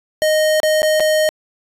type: tone with dropouts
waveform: square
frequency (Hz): 620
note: D#5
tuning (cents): -6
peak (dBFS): -13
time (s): 0.22-1.29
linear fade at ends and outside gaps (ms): 0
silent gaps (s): 0.601-0.632 / 0.82-0.83 / 0.998-1.004
effects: resampled to 32000 Hz